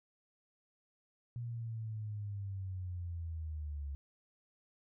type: linear sweep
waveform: sine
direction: down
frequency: 120.3 to 69.3 Hz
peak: -38 dBFS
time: 1.36-3.95 s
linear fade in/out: 0 ms
effects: none